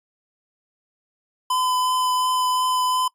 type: tone with vibrato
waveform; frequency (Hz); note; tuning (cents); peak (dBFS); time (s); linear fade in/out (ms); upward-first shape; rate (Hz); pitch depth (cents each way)
square; 1012; B5; +42; -20; 1.5-3.08; 5; triangle; 2.8; 11
effects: noise-tail reverb RT60 0.1 s tail -22 dB re dry + resampled to 32000 Hz